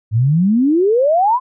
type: exponential sweep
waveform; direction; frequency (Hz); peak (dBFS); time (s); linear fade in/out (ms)
sine; up; 103.83 to 1046.5; -10; 0.11-1.4; 50
effects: none